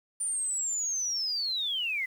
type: linear sweep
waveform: sine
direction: down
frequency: 9230 to 1975 Hz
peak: -28 dBFS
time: 0.2-2.06 s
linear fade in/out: 10 ms
effects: 9-bit